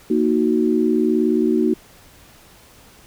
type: chord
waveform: sine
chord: D# minor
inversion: second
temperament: equal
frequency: 233.1 / 311.1 / 370 Hz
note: A#3 / D#4 / F#4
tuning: 0 / 0 / 0 cents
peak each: -19 dBFS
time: 0.1-1.74 s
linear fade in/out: 5 ms
effects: pink hiss -48 dBFS RMS until 3.06 s